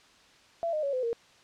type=tone with pitch steps; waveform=sine; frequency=673 / 613.6 / 559.4 / 510 / 465 Hz; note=E5 / D#5 / C#5 / C5 / A#4; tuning=+36 / -24 / +16 / -44 / -4 cents; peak=-27 dBFS; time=0.63-1.13 s; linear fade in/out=0 ms; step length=100 ms; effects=white hiss -58 dBFS RMS until 1.43 s + low-pass 5000 Hz 12 dB/octave